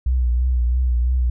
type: tone with vibrato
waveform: sine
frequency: 61.6 Hz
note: B1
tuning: 4 cents flat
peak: -15 dBFS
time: 0.06-1.3 s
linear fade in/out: 5 ms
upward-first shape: triangle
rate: 3 Hz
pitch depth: 69 cents each way
effects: none